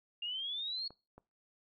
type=exponential sweep; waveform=sine; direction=up; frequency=2794 to 4377 Hz; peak=-36 dBFS; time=0.22-0.88 s; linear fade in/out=5 ms
type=clicks; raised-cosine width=1 ms; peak=-39 dBFS; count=2; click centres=0.906 / 1.18 s
effects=noise-tail reverb RT60 0.3 s tail -22 dB re dry